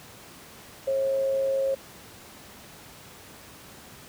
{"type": "tone with amplitude modulation", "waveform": "sine", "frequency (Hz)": 540, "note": "C#5", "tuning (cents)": -45, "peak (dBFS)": -21, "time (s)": [0.87, 1.75], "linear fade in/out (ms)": 10, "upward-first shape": "sine", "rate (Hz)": 113, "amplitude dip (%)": 30, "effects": ["pink hiss -47 dBFS RMS until 4.08 s", "high-pass 80 Hz 12 dB/octave"]}